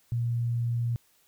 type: tone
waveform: sine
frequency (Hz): 118.4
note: A#2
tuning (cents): +27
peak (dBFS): -25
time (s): 0.12-0.96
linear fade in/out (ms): 0
effects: white hiss -65 dBFS RMS until 1.27 s